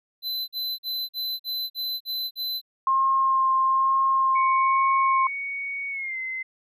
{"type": "tone bursts", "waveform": "square", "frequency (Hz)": 4031, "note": "B7", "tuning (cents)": 35, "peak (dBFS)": -27, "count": 8, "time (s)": [0.22, 2.615], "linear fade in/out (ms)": 50, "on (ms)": 260, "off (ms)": 45}
{"type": "tone with vibrato", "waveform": "sine", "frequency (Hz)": 1064, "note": "C6", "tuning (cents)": 29, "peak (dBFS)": -18, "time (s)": [2.87, 5.27], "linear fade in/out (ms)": 2, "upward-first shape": "sine", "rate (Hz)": 1.1, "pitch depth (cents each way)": 11}
{"type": "tone with pitch glide", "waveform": "sine", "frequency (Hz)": [2233, 2060], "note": ["C#7", "C7"], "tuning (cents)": [12, -28], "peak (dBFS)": -28, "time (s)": [4.35, 6.43], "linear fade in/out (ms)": 10, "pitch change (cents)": -140, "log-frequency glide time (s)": [5.9, 6.18]}
{"effects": []}